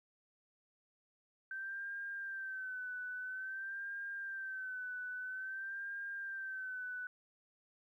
sine tone with vibrato, 1548 Hz, G6, 22 cents flat, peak -40 dBFS, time 1.51-7.07 s, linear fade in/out 2 ms, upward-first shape sine, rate 0.5 Hz, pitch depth 63 cents each way, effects 13-bit

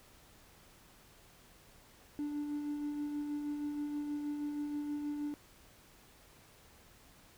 triangle tone with tremolo, 293.7 Hz, D4, in tune, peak -31 dBFS, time 2.19-5.34 s, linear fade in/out 0 ms, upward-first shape sine, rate 6.3 Hz, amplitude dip 40%, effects tanh soft clip ceiling -29 dBFS + pink hiss -61 dBFS RMS until 7.37 s

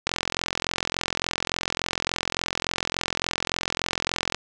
click train, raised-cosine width 0.2 ms, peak -6 dBFS, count 187, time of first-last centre 0.07-4.346 s, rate 43.5 Hz, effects resampled to 24000 Hz + 7-bit

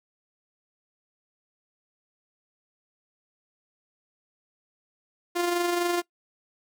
sawtooth tone with amplitude modulation, 349.2 Hz, F4, in tune, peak -18 dBFS, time 5.35-6.02 s, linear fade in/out 20 ms, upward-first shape sine, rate 24 Hz, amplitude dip 40%, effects noise-tail reverb RT60 0.1 s tail -21 dB re dry

